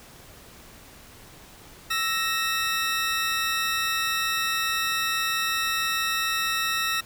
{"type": "tone pair together", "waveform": "20% pulse", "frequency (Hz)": [1318.5, 1864.6], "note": ["E6", "A#6"], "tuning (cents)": [0, 0], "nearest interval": "tritone", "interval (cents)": 600, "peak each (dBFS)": [-21, -22], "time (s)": [1.9, 7.01], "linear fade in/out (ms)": 10, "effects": ["pink hiss -48 dBFS RMS until 7.05 s"]}